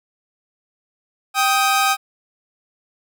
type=tone pair together; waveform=sawtooth; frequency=784 / 1252.8 Hz; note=G5 / D#6; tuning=0 / +11 cents; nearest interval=minor sixth; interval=811 cents; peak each=-14 dBFS; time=1.34-1.97 s; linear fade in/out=50 ms; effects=none